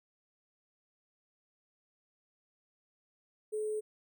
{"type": "tone with sample-and-hold", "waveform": "sine", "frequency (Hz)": 428.3, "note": "A4", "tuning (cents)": -47, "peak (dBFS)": -32, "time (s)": [3.52, 3.81], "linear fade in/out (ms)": 20, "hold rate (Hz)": 8820, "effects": []}